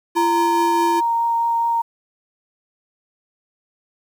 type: tone with tremolo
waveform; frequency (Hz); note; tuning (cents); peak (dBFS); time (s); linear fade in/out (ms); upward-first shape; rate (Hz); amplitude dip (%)
square; 340.9; F4; -42; -19; 0.15-1.01; 20; triangle; 4.8; 25
type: tone with vibrato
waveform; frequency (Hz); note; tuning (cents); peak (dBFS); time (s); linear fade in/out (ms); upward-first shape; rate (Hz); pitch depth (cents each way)
sine; 929; A#5; -6; -16; 0.16-1.82; 10; triangle; 4.8; 8
effects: 8-bit